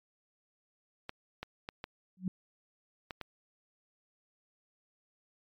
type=clicks; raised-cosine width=0.3 ms; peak=-23 dBFS; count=6; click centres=1.094 / 1.43 / 1.689 / 1.841 / 3.108 / 3.213 s
type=tone with exponential growth; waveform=sine; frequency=185 Hz; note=F#3; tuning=in tune; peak=-26 dBFS; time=2.17-2.28 s; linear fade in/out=2 ms; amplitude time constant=23 ms
effects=MP3 96 kbps